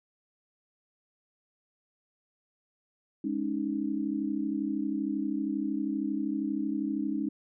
sine chord, Ab suspended fourth, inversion none, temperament equal with one note detuned, 207.7 / 277.2 / 309.9 Hz, Ab3 / Db4 / Eb4, 0 / 0 / -7 cents, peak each -34 / -32 / -32 dBFS, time 3.24-7.29 s, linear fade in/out 5 ms, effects none

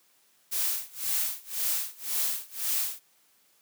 blue noise with tremolo, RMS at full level -27 dBFS, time 0.51-3 s, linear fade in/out 20 ms, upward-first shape sine, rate 1.9 Hz, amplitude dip 95%, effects white hiss -65 dBFS RMS until 3.61 s + high-pass 150 Hz 12 dB/octave

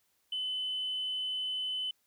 sine tone, 3024 Hz, F#7, 37 cents sharp, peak -31 dBFS, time 0.32-1.91 s, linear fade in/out 5 ms, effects tanh soft clip ceiling -27 dBFS + white hiss -74 dBFS RMS until 2.06 s

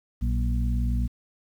harmonic tone with a mistuned harmonic, 59.3 Hz, A#1, 30 cents sharp, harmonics 1 / 2 / 3 / 4, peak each -23 / -30 / -36 / -33 dBFS, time 0.21-1.08 s, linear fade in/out 20 ms, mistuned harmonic 3, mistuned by +81 cents, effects 9-bit

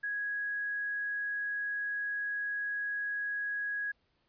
sine tone, 1661.2 Hz, G#6, in tune, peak -32 dBFS, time 0.03-3.92 s, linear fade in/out 10 ms, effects pink hiss -74 dBFS RMS until 4.28 s + resampled to 11025 Hz

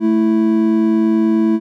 triangle tone pair together, 219.7 / 329.2 Hz, A3 / E4, -2 / -2 cents, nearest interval perfect fifth, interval 700 cents, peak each -12 dBFS, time 0-1.6 s, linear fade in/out 50 ms, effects none

